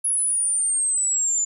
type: exponential sweep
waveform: sine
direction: down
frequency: 10548 to 7040 Hz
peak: -19 dBFS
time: 0.04-1.45 s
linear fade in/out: 10 ms
effects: 10-bit